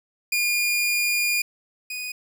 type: tone pair in turn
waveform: sawtooth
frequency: 2424 / 2481 Hz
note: D#7 / D#7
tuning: -46 / -6 cents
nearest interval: unison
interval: 40 cents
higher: second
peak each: -17 / -26 dBFS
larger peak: first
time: 0.32-1.42 / 1.9-2.12 s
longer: first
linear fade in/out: 5 ms
effects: none